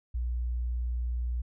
sine tone, 60.2 Hz, B1, 44 cents flat, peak -28 dBFS, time 0.14-1.42 s, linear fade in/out 10 ms, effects none

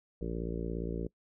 harmonic tone, 57.3 Hz, A#1, 29 cents flat, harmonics 1 / 2 / 3 / 4 / 5 / 6 / 7 / 8 / 9 / 10, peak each -38 / -47 / -39 / -45 / -43 / -43 / -43 / -42 / -54 / -53 dBFS, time 0.21-1.07 s, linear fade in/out 5 ms, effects noise-tail reverb RT60 0.1 s tail -23 dB re dry

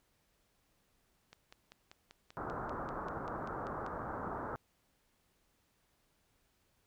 click train, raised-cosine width 0.2 ms, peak -35 dBFS, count 14, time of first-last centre 1.33-3.864 s, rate 5.13 Hz
white low-pass noise, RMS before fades -41 dBFS, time 2.37-4.56 s, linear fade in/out 0 ms, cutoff 1400 Hz, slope 48 dB/octave
effects pink hiss -75 dBFS RMS until 6.86 s

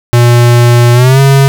square tone with pitch glide, 120 to 137.05 Hz, B2 to C#3, -49 to -19 cents, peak -3 dBFS, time 0.13-1.48 s, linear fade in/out 0 ms, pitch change +230 cents, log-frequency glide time 0.93-1.2 s, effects none

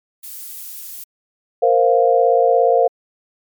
violet noise, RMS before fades -32 dBFS, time 0.23-1.04 s, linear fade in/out 5 ms
sine chord, Bb suspended second, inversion none, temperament equal, 466.2 / 523.3 / 698.5 Hz, Bb4 / C5 / F5, 0 / 0 / 0 cents, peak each -15 dBFS, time 1.62-2.88 s, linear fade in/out 10 ms
effects MP3 96 kbps

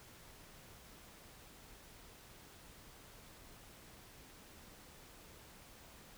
silence, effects pink hiss -58 dBFS RMS until 6.17 s

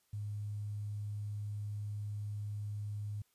sine tone with quantisation, 103.83 Hz, G#2, in tune, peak -37 dBFS, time 0.13-3.22 s, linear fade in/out 5 ms, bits 11, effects white hiss -75 dBFS RMS until 3.34 s + resampled to 32000 Hz

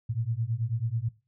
sine beating tone pair, 110 / 119.2 Hz, A2 / A#2, 0 / +39 cents, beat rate 9.2 Hz, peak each -30 dBFS, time 0.09-1.09 s, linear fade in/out 10 ms, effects noise-tail reverb RT60 0.3 s tail -19 dB re dry

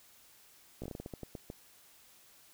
slowing click train, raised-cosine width 2 ms, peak -28 dBFS, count 12, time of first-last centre 0.82-1.501 s, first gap 16 ms, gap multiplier 1.25, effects white hiss -61 dBFS RMS until 2.53 s

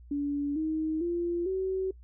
sine tone with pitch steps, 286.7 / 314.5 / 344.9 / 378.3 Hz, D4 / D#4 / F4 / F#4, -42 / +19 / -22 / +38 cents, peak -27 dBFS, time 0.11-1.91 s, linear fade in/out 5 ms, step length 450 ms, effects noise-tail reverb RT60 0.1 s tail -22 dB re dry + added 60 Hz sine -48 dBFS peak until 2.03 s

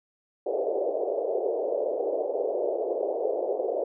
pink band-pass noise, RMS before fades -28 dBFS, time 0.46-3.84 s, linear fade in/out 5 ms, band 390 to 650 Hz, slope 48 dB/octave, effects none

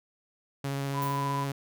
sawtooth tone with vibrato, 138.59 Hz, C#3, in tune, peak -26 dBFS, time 0.64-1.52 s, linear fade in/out 5 ms, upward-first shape sine, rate 15 Hz, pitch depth 11 cents each way
sine tone, 995 Hz, B5, 13 cents sharp, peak -30 dBFS, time 0.93-1.47 s, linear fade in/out 50 ms
violet noise with exponential decay, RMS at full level -38 dBFS, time 1.02-1.39 s, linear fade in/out 1 ms, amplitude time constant 80 ms
effects none

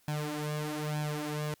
sawtooth tone with flanger, 150.6 Hz, D3, 44 cents sharp, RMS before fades -34 dBFS, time 0.08-1.54 s, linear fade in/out 0 ms, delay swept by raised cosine 1.2 to 4.9 ms, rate 1.1 Hz, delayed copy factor +0.8, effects white hiss -66 dBFS RMS until 1.6 s + MP3 96 kbps

